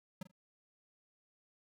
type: tone with echo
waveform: square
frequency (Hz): 185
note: F#3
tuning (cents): 0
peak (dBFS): -40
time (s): 0.21-0.23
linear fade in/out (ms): 5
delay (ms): 42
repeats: 2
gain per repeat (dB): -13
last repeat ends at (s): 0.314
effects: none